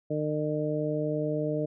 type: harmonic tone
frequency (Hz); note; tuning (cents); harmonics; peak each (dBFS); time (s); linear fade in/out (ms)
151.6; D#3; -45; 1 / 2 / 3 / 4; -32 / -32 / -32 / -32; 0.1-1.66; 10
effects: none